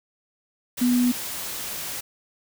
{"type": "tone in noise", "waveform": "sine", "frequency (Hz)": 245.9, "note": "B3", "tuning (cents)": -7, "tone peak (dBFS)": -17, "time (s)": [0.81, 1.12], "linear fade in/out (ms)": 10, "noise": "white", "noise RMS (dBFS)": -32, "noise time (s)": [0.77, 2.01], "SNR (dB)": 12, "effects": []}